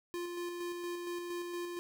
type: tone with tremolo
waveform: square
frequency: 349.2 Hz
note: F4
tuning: in tune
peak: -37 dBFS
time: 0.14-1.79 s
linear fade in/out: 0 ms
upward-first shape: square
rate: 4.3 Hz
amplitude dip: 30%
effects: none